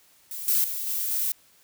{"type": "noise with level steps", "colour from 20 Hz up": "violet", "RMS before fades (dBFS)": [-35, -22, -31, -28, -26], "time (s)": [0.31, 1.32], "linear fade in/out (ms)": 2, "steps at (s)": [0.48, 0.64, 0.87, 1.11], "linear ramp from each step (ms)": 2, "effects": ["white hiss -59 dBFS RMS until 1.63 s"]}